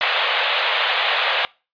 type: band-pass noise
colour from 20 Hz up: white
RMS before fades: -20 dBFS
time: 0.01-1.45 s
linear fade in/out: 0 ms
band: 490 to 3700 Hz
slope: 48 dB/octave
effects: noise-tail reverb RT60 0.3 s tail -23 dB re dry + resampled to 11025 Hz